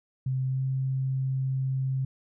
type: tone with pitch glide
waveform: sine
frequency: 130.81 to 132.56 Hz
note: C3 to C3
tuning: 0 to +23 cents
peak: -25 dBFS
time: 0.26-2.05 s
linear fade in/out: 5 ms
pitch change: +23 cents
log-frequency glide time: 0.47-0.62 s
effects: none